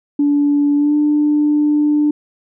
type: tone with pitch glide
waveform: sine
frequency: 288.7 to 297.2 Hz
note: D4 to D4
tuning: -30 to +21 cents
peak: -10 dBFS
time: 0.19-2.11 s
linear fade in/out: 5 ms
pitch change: +51 cents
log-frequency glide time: 0.76-0.95 s
effects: tanh soft clip ceiling -6 dBFS